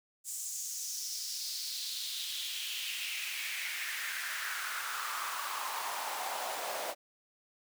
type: noise with high-pass filter sweep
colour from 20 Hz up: pink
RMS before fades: -38 dBFS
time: 0.24-6.95 s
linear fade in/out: 50 ms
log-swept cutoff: 7600 to 610 Hz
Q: 3.4
effects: none